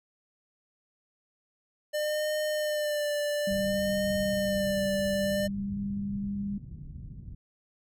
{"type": "tone with vibrato", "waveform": "square", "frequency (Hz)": 599, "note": "D5", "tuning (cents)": 34, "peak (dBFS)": -28, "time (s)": [1.93, 5.48], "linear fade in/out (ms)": 20, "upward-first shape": "sine", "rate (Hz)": 0.57, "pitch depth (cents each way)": 32}
{"type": "tone with pitch glide", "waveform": "sine", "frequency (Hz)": [196, 200.9], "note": ["G3", "G3"], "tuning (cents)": [0, 43], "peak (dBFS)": -30, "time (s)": [3.47, 6.58], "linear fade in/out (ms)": 5, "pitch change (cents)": 43, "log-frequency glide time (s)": [4.75, 6.01]}
{"type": "low-pass noise", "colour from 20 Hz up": "white", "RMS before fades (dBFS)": -42, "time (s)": [3.5, 7.35], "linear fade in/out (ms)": 10, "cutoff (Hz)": 160, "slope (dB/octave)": 24}
{"effects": []}